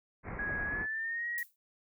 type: low-pass noise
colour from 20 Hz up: pink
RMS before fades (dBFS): -41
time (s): 0.23-0.87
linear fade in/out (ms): 50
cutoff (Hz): 2300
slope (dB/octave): 96
type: tone with pitch glide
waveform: sine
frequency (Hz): 1661.2 to 1897.2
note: G#6 to A#6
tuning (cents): 0 to +30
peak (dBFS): -33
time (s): 0.39-1.43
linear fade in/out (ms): 2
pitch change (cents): +230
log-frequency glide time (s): 0.64-1.27
type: noise with exponential decay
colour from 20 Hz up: violet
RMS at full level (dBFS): -40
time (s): 1.38-1.56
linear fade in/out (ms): 0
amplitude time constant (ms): 37
effects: none